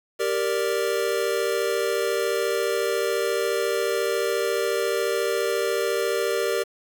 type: chord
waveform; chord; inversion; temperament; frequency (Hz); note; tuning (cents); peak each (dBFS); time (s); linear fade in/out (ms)
square; G minor; none; equal; 392 / 466.2 / 587.3; G4 / Bb4 / D5; 0 / 0 / 0; -27 / -26 / -29; 0.19-6.64; 20
effects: 8-bit